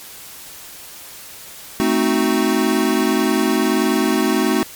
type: chord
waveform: square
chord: A diminished seventh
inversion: none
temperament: equal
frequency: 220 / 261.6 / 311.1 / 370 Hz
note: A3 / C4 / Eb4 / Gb4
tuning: 0 / 0 / 0 / 0 cents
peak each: -21 dBFS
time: 1.8-4.63 s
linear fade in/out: 0 ms
effects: white hiss -37 dBFS RMS until 4.75 s + MP3 96 kbps